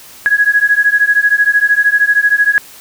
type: beating tone pair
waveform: sine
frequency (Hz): 1661.2 / 1674.2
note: G#6 / G#6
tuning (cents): 0 / +13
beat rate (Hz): 13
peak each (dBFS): -11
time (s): 0.26-2.58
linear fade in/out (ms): 0
effects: white hiss -37 dBFS RMS until 2.8 s